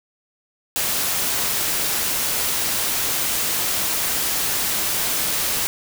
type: noise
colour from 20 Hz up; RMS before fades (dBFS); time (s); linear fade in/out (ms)
white; -22; 0.76-5.67; 0
effects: none